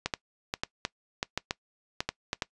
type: clicks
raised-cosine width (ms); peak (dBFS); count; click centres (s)
0.2; -11; 12; 0.06 / 0.138 / 0.539 / 0.635 / 0.851 / 1.229 / 1.376 / 1.509 / 2.005 / 2.09 / 2.331 / 2.422
effects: noise-tail reverb RT60 0.1 s tail -22 dB re dry + resampled to 22050 Hz